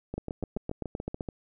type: two click trains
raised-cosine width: 2 ms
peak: -21 / -19 dBFS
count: 9 / 9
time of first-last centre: 0.14-1.288 / 0.18-1.208 s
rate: 6.97 / 7.78 Hz
effects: none